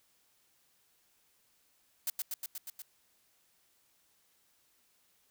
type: noise with echo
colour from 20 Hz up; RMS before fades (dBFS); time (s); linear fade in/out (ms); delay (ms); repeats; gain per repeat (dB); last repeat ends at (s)
blue; -33; 2.07-2.1; 2; 120; 6; -2; 2.82
effects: white hiss -71 dBFS RMS until 5.3 s